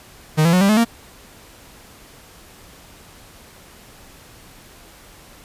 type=tone with pitch steps; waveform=45% pulse; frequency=155 / 168.06 / 182.21 / 197.56 / 214.2 / 232.2 Hz; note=D#3 / E3 / F#3 / G3 / A3 / A#3; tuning=-6 / +34 / -26 / +14 / -46 / -7 cents; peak=-12 dBFS; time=0.37-0.85 s; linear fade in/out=20 ms; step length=80 ms; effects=pink hiss -45 dBFS RMS until 5.44 s + resampled to 32000 Hz